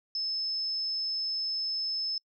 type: tone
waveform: sine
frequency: 5230 Hz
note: E8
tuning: 15 cents flat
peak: -29 dBFS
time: 0.15-2.18 s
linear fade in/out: 2 ms
effects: noise-tail reverb RT60 0.1 s tail -26 dB re dry